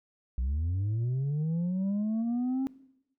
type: linear sweep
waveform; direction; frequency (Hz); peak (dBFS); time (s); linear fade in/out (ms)
sine; up; 58.27 to 270; -24; 0.38-2.67; 0
effects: noise-tail reverb RT60 0.8 s tail -21 dB re dry + tanh soft clip ceiling -26 dBFS